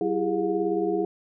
sine tone cluster, 190 / 334.5 / 393.8 / 412 / 716 Hz, F#3 / E4 / G4 / G#4 / F5, +46 / +25 / +8 / -14 / +43 cents, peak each -34 / -26 / -33 / -26 / -33 dBFS, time 0.01-1.05 s, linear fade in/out 2 ms, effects none

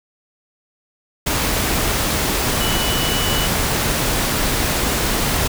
sine tone in noise, 2960 Hz, F#7, in tune, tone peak -24 dBFS, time 2.6-3.47 s, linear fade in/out 10 ms, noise pink, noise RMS -19 dBFS, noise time 1.26-5.48 s, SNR -8 dB, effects none

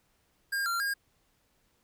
square tone with pitch steps, 1611 / 1378 / 1621 Hz, G6 / F6 / G#6, +47 / -24 / -42 cents, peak -29 dBFS, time 0.52-0.94 s, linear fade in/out 10 ms, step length 140 ms, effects pink hiss -71 dBFS RMS until 1.83 s

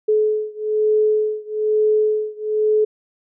sine beating tone pair, 428 / 429.1 Hz, A4 / A4, -48 / -43 cents, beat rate 1.1 Hz, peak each -18 / -19 dBFS, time 0.08-2.85 s, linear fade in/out 10 ms, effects none

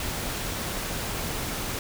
pink noise, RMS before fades -31 dBFS, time 0-1.79 s, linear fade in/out 2 ms, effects none

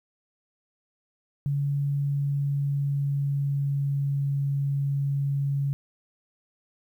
sine tone with pitch glide, 141.7 to 139.91 Hz, C#3 to C#3, +38 to +16 cents, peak -23 dBFS, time 1.46-5.73 s, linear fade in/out 0 ms, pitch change -22 cents, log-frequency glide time 1.87-4.38 s, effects 10-bit

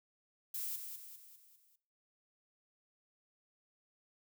violet noise with echo, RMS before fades -40 dBFS, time 0.54-0.76 s, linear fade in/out 5 ms, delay 200 ms, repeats 5, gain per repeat -6 dB, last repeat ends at 1.76 s, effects noise-tail reverb RT60 0.5 s tail -19 dB re dry

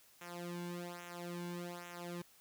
sawtooth tone with flanger, 174.61 Hz, F3, in tune, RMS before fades -45 dBFS, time 0.21-2.22 s, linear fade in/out 5 ms, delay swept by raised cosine 0.21 to 1.61 ms, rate 1.2 Hz, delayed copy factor -1, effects white hiss -65 dBFS RMS until 2.4 s

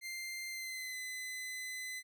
sawtooth tone with pitch glide, 2093 to 2025 Hz, C7 to B6, 0 to +43 cents, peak -37 dBFS, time 0.01-2.03 s, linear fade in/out 50 ms, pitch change -57 cents, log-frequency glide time 0.49-0.95 s, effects none

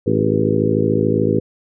harmonic tone with a mistuned harmonic, 53.6 Hz, A1, 45 cents flat, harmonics 2 / 3 / 4 / 5 / 6 / 7 / 8 / 9, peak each -22 / -22 / -22 / -22 / -22 / -22 / -22 / -22 dBFS, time 0.06-1.4 s, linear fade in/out 10 ms, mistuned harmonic 8, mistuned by -65 cents, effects none

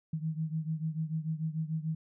sine beating tone pair, 156.6 / 163.4 Hz, D#3 / E3, +11 / -15 cents, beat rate 6.8 Hz, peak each -33 / -36 dBFS, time 0.13-1.95 s, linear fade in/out 5 ms, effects none

